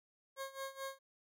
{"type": "tone with tremolo", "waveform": "20% pulse", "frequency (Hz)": 540, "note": "C#5", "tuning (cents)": -45, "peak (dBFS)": -35, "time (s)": [0.36, 0.99], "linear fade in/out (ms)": 50, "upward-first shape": "sine", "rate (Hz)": 4.6, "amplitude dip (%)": 85, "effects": []}